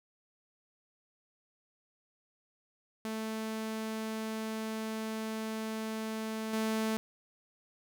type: tone with level steps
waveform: sawtooth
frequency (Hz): 220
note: A3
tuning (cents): 0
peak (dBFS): -31 / -26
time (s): 3.05-6.97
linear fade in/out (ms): 0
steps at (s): 6.53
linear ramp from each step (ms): 5
effects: none